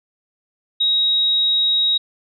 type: tone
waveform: sine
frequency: 3800 Hz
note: A#7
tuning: 33 cents sharp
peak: -14 dBFS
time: 0.8-1.98 s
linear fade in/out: 10 ms
effects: none